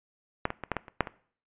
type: clicks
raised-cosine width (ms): 0.5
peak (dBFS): -10 / -17 / -19 / -12 / -14 / -28 / -7 / -21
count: 8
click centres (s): 0.454 / 0.504 / 0.637 / 0.717 / 0.767 / 0.882 / 1.007 / 1.072
effects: noise-tail reverb RT60 0.5 s tail -20 dB re dry + resampled to 8000 Hz